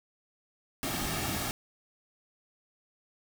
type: noise with comb filter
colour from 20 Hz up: pink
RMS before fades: -33 dBFS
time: 0.83-1.51 s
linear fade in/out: 0 ms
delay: 2 ms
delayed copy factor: -0.55
effects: none